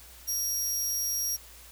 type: tone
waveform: 25% pulse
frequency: 5650 Hz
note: F8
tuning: 19 cents sharp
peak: -23 dBFS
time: 0.27-1.37 s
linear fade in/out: 20 ms
effects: added 60 Hz sine -53 dBFS peak until 1.71 s + white hiss -51 dBFS RMS until 1.71 s